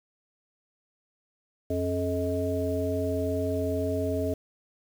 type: harmonic tone with a mistuned harmonic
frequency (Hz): 90.2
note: F#2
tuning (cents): -44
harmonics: 1 / 3 / 5 / 7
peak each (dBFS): -31 / -31 / -31 / -31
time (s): 1.7-4.34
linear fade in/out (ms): 5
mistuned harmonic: 5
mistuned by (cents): -75
effects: 8-bit